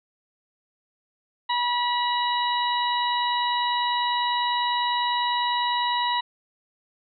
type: harmonic tone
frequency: 970 Hz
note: B5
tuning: 31 cents flat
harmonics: 1 / 2 / 3 / 4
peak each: -23 / -31 / -33 / -29 dBFS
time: 1.49-6.21 s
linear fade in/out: 10 ms
effects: none